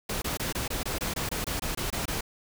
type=noise bursts; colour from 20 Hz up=pink; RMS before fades=-31 dBFS; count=14; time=0.09-2.209 s; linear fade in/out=5 ms; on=130 ms; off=23 ms; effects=none